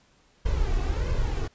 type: noise with flanger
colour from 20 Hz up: brown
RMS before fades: -25 dBFS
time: 0.45-1.48 s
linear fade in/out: 10 ms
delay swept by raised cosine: 1.9 to 2.69 ms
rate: 1.5 Hz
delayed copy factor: +0.65
effects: pink hiss -62 dBFS RMS until 1.54 s + resampled to 16000 Hz